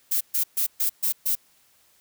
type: noise bursts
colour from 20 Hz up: violet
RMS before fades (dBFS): -23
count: 6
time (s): 0.11-1.354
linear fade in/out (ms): 10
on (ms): 99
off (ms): 130
effects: white hiss -61 dBFS RMS until 2 s